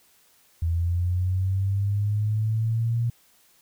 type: linear sweep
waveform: sine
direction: up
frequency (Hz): 82.41 to 118.6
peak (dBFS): -21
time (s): 0.62-3.1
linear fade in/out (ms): 5
effects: white hiss -60 dBFS RMS until 3.61 s